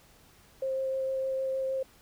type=tone with vibrato; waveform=sine; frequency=530 Hz; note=C5; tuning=22 cents sharp; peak=-28 dBFS; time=0.62-1.83 s; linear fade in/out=5 ms; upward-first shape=sine; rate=6.5 Hz; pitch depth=8 cents each way; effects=pink hiss -59 dBFS RMS until 2.01 s